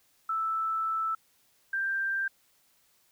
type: tone pair in turn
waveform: sine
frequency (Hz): 1318.5 / 1579.3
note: E6 / G6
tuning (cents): 0 / +12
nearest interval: minor third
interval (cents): 312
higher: second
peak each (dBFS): -27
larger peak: neither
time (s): 0.29-1.15 / 1.73-2.28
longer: first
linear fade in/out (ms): 5
effects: white hiss -67 dBFS RMS until 3.11 s